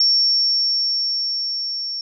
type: tone with level ramp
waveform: sine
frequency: 5470 Hz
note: F8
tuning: 37 cents flat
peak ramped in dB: -12 to -24 dBFS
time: 0-2.01 s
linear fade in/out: 2 ms
effects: none